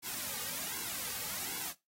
white noise with flanger, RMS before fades -39 dBFS, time 0.02-1.74 s, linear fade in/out 50 ms, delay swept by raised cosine 1.6 to 3 ms, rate 1.3 Hz, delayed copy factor -0.75, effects noise-tail reverb RT60 0.2 s tail -18 dB re dry + AAC 48 kbps

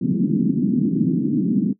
white band-pass noise, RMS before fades -19 dBFS, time 0.01-1.73 s, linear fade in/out 10 ms, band 150 to 300 Hz, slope 48 dB/octave, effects noise-tail reverb RT60 0.1 s tail -18 dB re dry

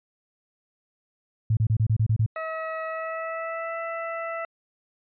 sine tone bursts, 110 Hz, A2, in tune, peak -18 dBFS, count 8, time 1.5-2.263 s, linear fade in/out 5 ms, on 70 ms, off 29 ms
20% pulse tone with pitch glide, 642 to 663.5 Hz, E5 to E5, -46 to +11 cents, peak -24 dBFS, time 2.36-4.45 s, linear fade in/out 2 ms, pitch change +57 cents, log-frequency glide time 2.84-3.78 s
effects resampled to 8000 Hz

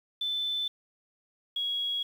sine tone pair in turn, 3520 / 3320 Hz, A7 / G#7, 0 / -1 cents, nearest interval minor second, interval 101 cents, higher first, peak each -28 dBFS, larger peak neither, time 0.21-0.68 / 1.56-2.03 s, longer neither, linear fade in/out 5 ms, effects 9-bit

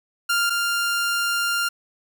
sawtooth tone pair in turn, 1396.9 / 1396.9 Hz, F6 / F6, 0 / 0 cents, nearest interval unison, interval 0 cents, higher neither, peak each -15 / -17 dBFS, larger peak first, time 0.29-0.5 / 0.5-1.69 s, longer second, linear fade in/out 10 ms, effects none

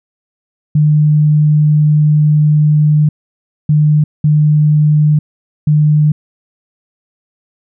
sine tone bursts at uneven times, 150.9 Hz, D3, 47 cents sharp, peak -6 dBFS, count 4, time 0.75-3.09 / 3.69-4.04 / 4.24-5.19 / 5.67-6.12 s, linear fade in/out 5 ms, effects none

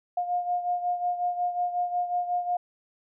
sine beating tone pair, 710 / 715.5 Hz, F5 / F5, +28 / +42 cents, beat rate 5.5 Hz, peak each -26 / -32 dBFS, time 0.17-2.57 s, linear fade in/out 5 ms, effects none

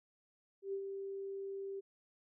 sine tone with ADSR envelope, 392 Hz, G4, in tune, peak -35 dBFS, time 0.62-1.81 s, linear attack 110 ms, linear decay 78 ms, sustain -5 dB, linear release 20 ms, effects none

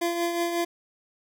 25% pulse tone with tremolo, 342.5 Hz, F4, 34 cents flat, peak -19 dBFS, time 0.01-0.65 s, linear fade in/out 10 ms, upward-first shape triangle, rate 5.5 Hz, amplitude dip 50%, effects none

